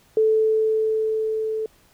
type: tone with level ramp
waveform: sine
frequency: 438 Hz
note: A4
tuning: 8 cents flat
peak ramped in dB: -14 to -23 dBFS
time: 0.17-1.66 s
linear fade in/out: 2 ms
effects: pink hiss -57 dBFS RMS until 1.93 s